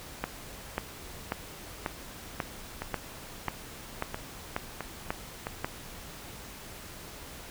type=two click trains; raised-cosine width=0.5 ms; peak=-18 / -14 dBFS; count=5 / 11; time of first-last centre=2.82-5.469 / 0.24-5.645 s; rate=1.51 / 1.85 Hz; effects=pink hiss -45 dBFS RMS until 7.5 s